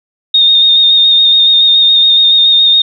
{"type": "tone with vibrato", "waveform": "sine", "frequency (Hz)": 3680, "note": "A#7", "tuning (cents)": -23, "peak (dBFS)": -4, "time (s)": [0.34, 2.82], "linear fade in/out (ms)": 5, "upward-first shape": "square", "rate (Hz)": 7.1, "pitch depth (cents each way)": 18, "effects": []}